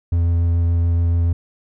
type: tone with vibrato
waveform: triangle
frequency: 85 Hz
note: F2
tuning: 46 cents flat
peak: -12 dBFS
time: 0.12-1.33 s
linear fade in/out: 5 ms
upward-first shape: sine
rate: 7 Hz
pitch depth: 10 cents each way
effects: none